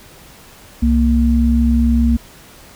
sine tone pair together, 65.41 / 233.1 Hz, C2 / A#3, 0 / 0 cents, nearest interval octave + minor seventh, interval 2200 cents, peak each -13 dBFS, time 0.82-2.17 s, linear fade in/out 10 ms, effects pink hiss -42 dBFS RMS until 2.75 s

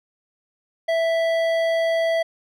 sine tone with hard clipping, 659.3 Hz, E5, in tune, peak -20 dBFS, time 0.88-2.23 s, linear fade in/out 10 ms, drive 11 dB, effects none

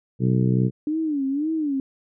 harmonic tone, 63 Hz, B1, 35 cents sharp, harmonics 2 / 3 / 4 / 5 / 6 / 7, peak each -19 / -22 / -29 / -29 / -31 / -32 dBFS, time 0.19-0.71 s, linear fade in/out 50 ms
sine tone with vibrato, 293.7 Hz, D4, in tune, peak -21 dBFS, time 0.87-1.8 s, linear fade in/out 2 ms, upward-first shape sine, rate 1.9 Hz, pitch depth 160 cents each way
effects none

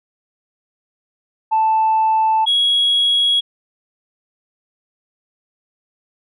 sine tone pair in turn, 880 / 3322 Hz, A5 / G#7, 0 / 0 cents, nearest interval octave + major seventh, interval 2300 cents, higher second, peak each -11 dBFS, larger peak neither, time 1.51-2.46 / 2.46-3.41 s, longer neither, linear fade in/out 20 ms, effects tanh soft clip ceiling -9 dBFS

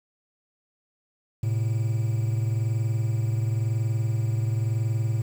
triangle tone pair together, 110 / 130.96 Hz, A2 / C3, 0 / +2 cents, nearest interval minor third, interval 302 cents, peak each -21 / -28 dBFS, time 1.43-5.22 s, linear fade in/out 5 ms, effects 8-bit

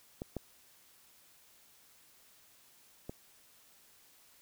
clicks, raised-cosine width 2 ms, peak -25 / -23 / -27 dBFS, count 3, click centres 0.219 / 0.367 / 3.095 s, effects white hiss -63 dBFS RMS until 4.41 s

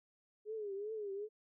sine tone with vibrato, 415.3 Hz, G#4, in tune, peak -39 dBFS, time 0.45-1.29 s, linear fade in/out 50 ms, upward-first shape triangle, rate 2.6 Hz, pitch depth 130 cents each way, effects none

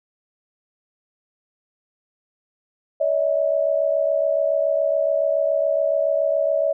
sine tone pair together, 570 / 637.1 Hz, C#5 / D#5, +48 / +41 cents, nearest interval major second, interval 193 cents, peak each -20 dBFS, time 3-6.73 s, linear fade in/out 10 ms, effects none

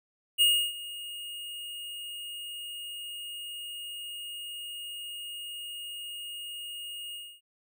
square tone with ADSR envelope, 2857 Hz, F7, 39 cents sharp, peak -19 dBFS, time 0.38-7.41 s, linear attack 33 ms, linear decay 310 ms, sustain -19 dB, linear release 270 ms, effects none

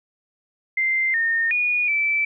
sine tone with pitch steps, 2086 / 1830 / 2452 / 2321 Hz, C7 / A#6 / D#7 / D7, -6 / -32 / -26 / -21 cents, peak -18 dBFS, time 0.77-2.25 s, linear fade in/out 5 ms, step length 370 ms, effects none

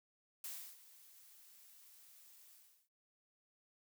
blue noise with ADSR envelope, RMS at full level -45 dBFS, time 0.44-2.89 s, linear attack 3 ms, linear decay 320 ms, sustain -17 dB, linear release 380 ms, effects noise-tail reverb RT60 0.1 s tail -19 dB re dry

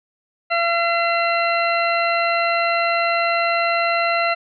harmonic tone, 680 Hz, F5, 46 cents flat, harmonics 1 / 2 / 3 / 4 / 6, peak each -20 / -22 / -24 / -24 / -30 dBFS, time 0.5-4.35 s, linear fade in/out 20 ms, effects none

